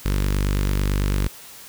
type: tone with notch filter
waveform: sawtooth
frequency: 49 Hz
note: G1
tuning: in tune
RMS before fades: -21 dBFS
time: 0.05-1.28 s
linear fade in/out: 10 ms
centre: 720 Hz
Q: 1.2
effects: white hiss -42 dBFS RMS until 1.68 s